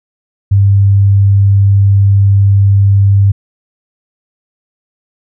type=tone; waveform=sine; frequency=99.3 Hz; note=G2; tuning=23 cents sharp; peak=-4 dBFS; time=0.51-3.32 s; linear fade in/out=10 ms; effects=none